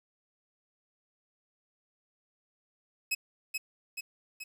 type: tone with echo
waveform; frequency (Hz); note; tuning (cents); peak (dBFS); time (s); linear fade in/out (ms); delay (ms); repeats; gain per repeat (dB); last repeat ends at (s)
sawtooth; 2562; E7; -50; -24; 3.11-3.15; 10; 430; 3; -4; 4.44
effects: 10-bit